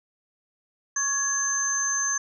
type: tone cluster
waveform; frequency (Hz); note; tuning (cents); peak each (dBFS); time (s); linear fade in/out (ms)
sine; 1109 / 1679 / 6260; C#6 / G#6 / G8; 0 / +18 / -3; -33 / -30 / -24; 0.96-2.18; 5
effects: none